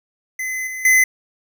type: tone with level steps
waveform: square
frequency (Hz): 2036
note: C7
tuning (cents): -48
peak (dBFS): -23 / -27 / -11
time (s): 0.39-1.04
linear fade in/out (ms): 5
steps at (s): 0.67 / 0.85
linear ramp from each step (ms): 2
effects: none